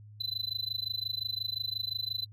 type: tone with amplitude modulation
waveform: triangle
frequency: 4021 Hz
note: B7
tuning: 30 cents sharp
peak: -27 dBFS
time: 0.2-2.26 s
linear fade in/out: 10 ms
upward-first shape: sine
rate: 25.7 Hz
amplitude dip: 100%
effects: added 105 Hz sine -48 dBFS peak until 2.32 s